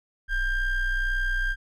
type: ring-modulated tone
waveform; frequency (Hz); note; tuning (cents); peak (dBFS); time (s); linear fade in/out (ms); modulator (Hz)
triangle; 810; G#5; -43; -18; 0.28-1.56; 50; 779
effects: none